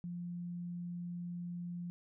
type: tone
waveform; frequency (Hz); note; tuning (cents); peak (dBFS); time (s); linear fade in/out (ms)
sine; 174.61; F3; 0; -39; 0.04-1.9; 0
effects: none